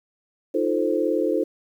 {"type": "chord", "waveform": "sine", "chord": "F dominant seventh", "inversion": "third", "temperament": "equal", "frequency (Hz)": [311.1, 349.2, 440, 523.3], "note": ["Eb4", "F4", "A4", "C5"], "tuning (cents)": [0, 0, 0, 0], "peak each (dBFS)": -25, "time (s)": [0.54, 1.44], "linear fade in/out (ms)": 10, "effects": ["9-bit"]}